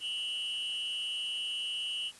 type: tone with amplitude modulation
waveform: triangle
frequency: 2944 Hz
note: F#7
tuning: 9 cents flat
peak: -28 dBFS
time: 0-2.12 s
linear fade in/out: 50 ms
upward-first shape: sine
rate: 220 Hz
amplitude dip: 80%
effects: white hiss -54 dBFS RMS until 2.19 s + resampled to 24000 Hz